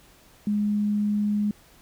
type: tone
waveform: sine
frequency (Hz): 207.7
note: G#3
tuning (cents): 0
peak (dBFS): -21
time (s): 0.47-1.51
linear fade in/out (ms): 2
effects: pink hiss -55 dBFS RMS until 1.81 s